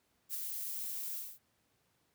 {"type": "noise with ADSR envelope", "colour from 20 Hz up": "violet", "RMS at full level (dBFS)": -36, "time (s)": [0.29, 1.39], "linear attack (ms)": 57, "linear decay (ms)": 4, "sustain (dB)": -4, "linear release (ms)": 240, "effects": ["pink hiss -75 dBFS RMS until 2.14 s", "high-pass 80 Hz 12 dB/octave"]}